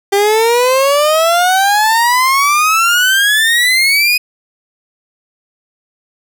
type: exponential sweep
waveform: 30% pulse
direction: up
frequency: 394 to 2509 Hz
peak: -6 dBFS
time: 0.12-4.18 s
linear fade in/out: 10 ms
effects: none